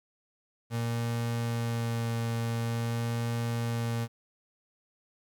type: tone with vibrato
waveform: 35% pulse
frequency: 116.54 Hz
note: A#2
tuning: in tune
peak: -27 dBFS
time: 0.7-4.08 s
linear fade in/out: 50 ms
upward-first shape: sine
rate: 0.47 Hz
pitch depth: 12 cents each way
effects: 11-bit